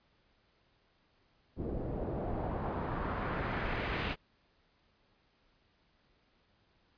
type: noise with low-pass filter sweep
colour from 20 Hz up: pink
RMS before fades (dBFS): -36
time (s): 1.56-4.16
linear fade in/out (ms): 50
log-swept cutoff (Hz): 390 to 2900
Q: 1.4
effects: pink hiss -71 dBFS RMS until 6.97 s + resampled to 11025 Hz